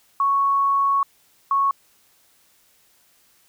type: tone pair in turn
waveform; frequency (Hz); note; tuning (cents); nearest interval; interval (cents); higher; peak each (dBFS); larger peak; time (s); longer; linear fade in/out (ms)
sine; 1108.7 / 1104.7; C#6 / C#6; 0 / -6; unison; 6; first; -16; neither; 0.2-1.03 / 1.51-1.71; first; 2
effects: white hiss -59 dBFS RMS until 3.48 s